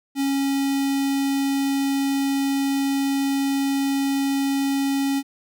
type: tone with notch filter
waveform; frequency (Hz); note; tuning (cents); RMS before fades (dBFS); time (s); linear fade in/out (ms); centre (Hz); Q
square; 275.4; C#4; -11; -22; 0.15-5.23; 50; 1200; 1.2
effects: none